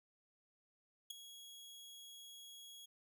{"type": "tone with ADSR envelope", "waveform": "sawtooth", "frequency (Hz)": 3322, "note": "G#7", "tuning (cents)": 0, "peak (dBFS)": -36, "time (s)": [1.1, 2.86], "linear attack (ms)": 8, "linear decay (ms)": 6, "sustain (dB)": -14, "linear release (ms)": 10, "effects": []}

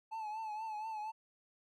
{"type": "tone with vibrato", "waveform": "triangle", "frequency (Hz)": 868, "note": "A5", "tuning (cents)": -24, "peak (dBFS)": -37, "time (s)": [0.11, 1.12], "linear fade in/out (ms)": 20, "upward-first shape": "triangle", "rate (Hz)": 4.2, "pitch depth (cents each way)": 68, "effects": []}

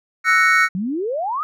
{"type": "chord", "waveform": "triangle", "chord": "F# dominant seventh", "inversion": "third", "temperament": "equal", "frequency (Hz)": [1318.5, 1480, 1864.7, 2217], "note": ["E6", "F#6", "A#6", "C#7"], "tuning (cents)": [0, 0, 0, 0], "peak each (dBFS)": -16, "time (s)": [0.24, 0.69], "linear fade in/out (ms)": 50}
{"type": "exponential sweep", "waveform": "sine", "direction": "up", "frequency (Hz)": [174.61, 1300], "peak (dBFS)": -20, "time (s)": [0.75, 1.43], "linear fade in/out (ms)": 0}
{"effects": []}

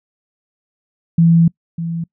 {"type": "tone pair in turn", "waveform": "sine", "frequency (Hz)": [166.9, 166.9], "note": ["E3", "E3"], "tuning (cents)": [22, 22], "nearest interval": "unison", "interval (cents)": 0, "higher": "neither", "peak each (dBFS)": [-7, -19], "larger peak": "first", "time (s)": [[1.18, 1.48], [1.78, 2.04]], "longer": "first", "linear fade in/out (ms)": 5, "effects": ["noise-tail reverb RT60 0.1 s tail -25 dB re dry"]}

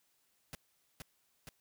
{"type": "noise with echo", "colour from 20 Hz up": "pink", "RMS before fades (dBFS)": -45, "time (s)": [0.53, 0.55], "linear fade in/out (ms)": 0, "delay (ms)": 470, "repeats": 2, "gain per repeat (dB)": -2, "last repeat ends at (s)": 1.49, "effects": ["white hiss -75 dBFS RMS until 1.6 s"]}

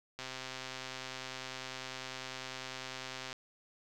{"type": "click train", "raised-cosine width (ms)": 0.2, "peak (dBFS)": -24, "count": 409, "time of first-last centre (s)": [0.19, 3.328], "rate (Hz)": 130, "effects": []}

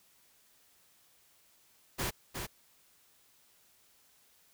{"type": "noise with echo", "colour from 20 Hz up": "pink", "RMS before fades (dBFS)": -34, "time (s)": [1.98, 2.11], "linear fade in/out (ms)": 20, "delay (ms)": 360, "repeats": 1, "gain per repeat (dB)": -5, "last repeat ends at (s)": 2.47, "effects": ["white hiss -66 dBFS RMS until 4.53 s"]}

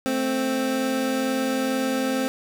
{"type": "tone pair together", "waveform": "25% pulse", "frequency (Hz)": [220, 262.2], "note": ["A3", "C4"], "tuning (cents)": [0, 4], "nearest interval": "minor third", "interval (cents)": 304, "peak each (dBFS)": [-26, -19], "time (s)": [0.06, 2.28], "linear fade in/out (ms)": 0, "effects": []}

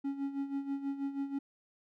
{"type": "tone with tremolo", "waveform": "triangle", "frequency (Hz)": 277.2, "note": "C#4", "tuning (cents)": 0, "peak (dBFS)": -29, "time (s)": [0.04, 1.39], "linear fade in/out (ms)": 10, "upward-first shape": "sine", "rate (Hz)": 6.2, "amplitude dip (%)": 70, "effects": []}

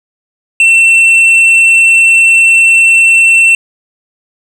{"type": "tone with hard clipping", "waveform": "sine", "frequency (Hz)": 2695, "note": "E7", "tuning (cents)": 38, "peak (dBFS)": -4, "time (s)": [0.6, 3.55], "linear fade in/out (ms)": 2, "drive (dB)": 4, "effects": []}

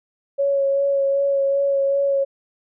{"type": "tone with vibrato", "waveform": "sine", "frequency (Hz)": 554.4, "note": "C#5", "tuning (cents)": 0, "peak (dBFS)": -16, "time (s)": [0.38, 2.25], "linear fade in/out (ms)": 20, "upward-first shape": "sine", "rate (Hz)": 2.6, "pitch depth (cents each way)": 16, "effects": []}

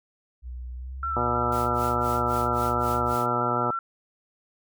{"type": "tone with pitch glide", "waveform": "sine", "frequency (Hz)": [61.74, 69.7], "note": ["B1", "C#2"], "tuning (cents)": [0, 10], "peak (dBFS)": -33, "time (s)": [0.42, 3.17], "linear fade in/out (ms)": 50, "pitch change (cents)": 210, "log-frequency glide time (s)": [0.75, 1.16]}
{"type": "tone with vibrato", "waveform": "sine", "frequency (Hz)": 1341, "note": "E6", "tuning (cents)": 29, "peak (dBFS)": -26, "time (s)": [1.03, 3.79], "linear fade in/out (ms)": 2, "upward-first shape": "square", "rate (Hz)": 6.3, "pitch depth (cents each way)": 16}
{"type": "harmonic tone", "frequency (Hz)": 121.1, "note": "B2", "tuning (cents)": -34, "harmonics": [1, 2, 3, 4, 5, 6, 7, 8, 10], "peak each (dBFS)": [-33, -33, -33, -33, -33, -33, -33, -33, -33], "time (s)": [1.16, 3.71], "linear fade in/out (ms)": 5}
{"type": "noise with tremolo", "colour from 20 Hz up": "white", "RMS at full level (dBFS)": -41, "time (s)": [1.52, 3.26], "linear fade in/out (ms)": 0, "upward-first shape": "sine", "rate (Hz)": 3.8, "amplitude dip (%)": 100}
{"effects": []}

